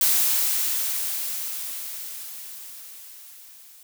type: noise with level ramp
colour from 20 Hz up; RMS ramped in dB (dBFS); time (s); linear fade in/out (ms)
blue; -19 to -49; 0.01-3.83; 2
effects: none